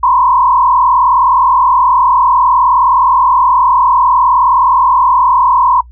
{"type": "tone with frequency modulation", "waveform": "sine", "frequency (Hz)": 1010, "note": "B5", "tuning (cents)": 39, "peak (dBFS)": -6, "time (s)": [0.03, 5.81], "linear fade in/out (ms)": 5, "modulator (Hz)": 39.4, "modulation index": 1.7, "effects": ["noise-tail reverb RT60 0.1 s tail -23 dB re dry", "added 60 Hz sine -33 dBFS peak until 5.91 s"]}